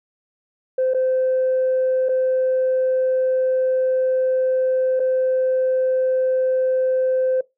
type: tone with dropouts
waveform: sine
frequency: 517 Hz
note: C5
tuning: 21 cents flat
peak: -15 dBFS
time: 0.78-7.41 s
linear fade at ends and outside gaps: 5 ms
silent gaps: 0.937-0.945 / 2.087-2.091 / 4.996-5 s
effects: noise-tail reverb RT60 0.2 s tail -21 dB re dry + tanh soft clip ceiling -13 dBFS